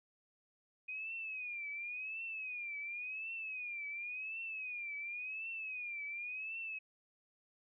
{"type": "tone with vibrato", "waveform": "sine", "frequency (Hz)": 2489, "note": "D#7", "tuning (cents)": 0, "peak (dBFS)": -40, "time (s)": [0.88, 6.79], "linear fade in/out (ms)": 10, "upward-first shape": "triangle", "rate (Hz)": 0.92, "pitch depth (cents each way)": 150, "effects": []}